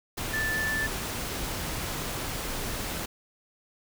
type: tone in noise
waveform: sine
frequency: 1757 Hz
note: A6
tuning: 3 cents flat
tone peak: -27 dBFS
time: 0.33-0.87 s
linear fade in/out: 10 ms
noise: pink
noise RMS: -33 dBFS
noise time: 0.17-3.06 s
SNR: +3 dB
effects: none